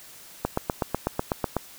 click train, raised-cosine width 1 ms, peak -9 dBFS, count 10, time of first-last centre 0.45-1.567 s, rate 8.06 Hz, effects white hiss -47 dBFS RMS until 1.78 s

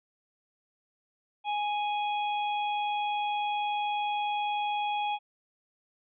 harmonic tone, 830.6 Hz, G#5, in tune, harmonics 1 / 3 / 4, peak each -28 / -38 / -40 dBFS, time 1.44-5.19 s, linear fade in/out 50 ms, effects none

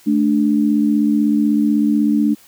sine tone pair together, 217.3 / 293.4 Hz, A3 / D4, -21 / -2 cents, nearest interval perfect fourth, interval 519 cents, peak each -15 / -15 dBFS, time 0.06-2.35 s, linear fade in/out 20 ms, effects white hiss -48 dBFS RMS until 2.47 s

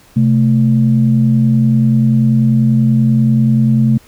sine tone pair together, 130 / 220.3 Hz, C3 / A3, -11 / +2 cents, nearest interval major sixth, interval 913 cents, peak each -10 dBFS, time 0.16-3.98 s, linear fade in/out 10 ms, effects tanh soft clip ceiling 0 dBFS + pink hiss -46 dBFS RMS until 4.07 s

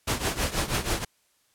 pink noise with tremolo, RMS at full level -24 dBFS, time 0.07-1.05 s, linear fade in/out 10 ms, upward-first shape triangle, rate 6.2 Hz, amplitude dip 85%, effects white hiss -67 dBFS RMS until 1.54 s + low-pass 12000 Hz 12 dB/octave

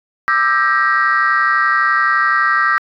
sine chord, E half-diminished seventh, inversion third, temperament just, 1186.7 / 1318.5 / 1582.2 / 1898.7 Hz, D6 / E6 / G6 / Bb6, +18 / 0 / +16 / +31 cents, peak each -16 dBFS, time 0.28-2.78 s, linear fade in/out 0 ms, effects tanh soft clip ceiling -5 dBFS

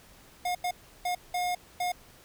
square tone bursts at uneven times, 717 Hz, F5, 45 cents sharp, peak -28 dBFS, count 5, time 0.45-0.55 / 0.64-0.71 / 1.05-1.15 / 1.34-1.55 / 1.8-1.92 s, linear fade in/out 5 ms, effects pink hiss -55 dBFS RMS until 2.24 s

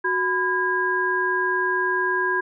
sine tone cluster, 369.1 / 1000 / 1629 Hz, F#4 / B5 / G#6, -4 / +21 / -34 cents, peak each -26 / -25 / -22 dBFS, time 0.04-2.41 s, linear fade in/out 10 ms, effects none

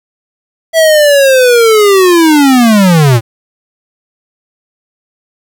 square linear sweep, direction down, 659.3 to 108.9 Hz, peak -4 dBFS, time 0.73-3.21 s, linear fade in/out 50 ms, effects 7-bit

